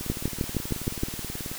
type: two click trains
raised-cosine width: 3 ms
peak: -12 / -22 dBFS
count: 7 / 29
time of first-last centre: 0.1-1.035 / 0.01-1.515 s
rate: 6.42 / 18.6 Hz
effects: white hiss -37 dBFS RMS until 1.58 s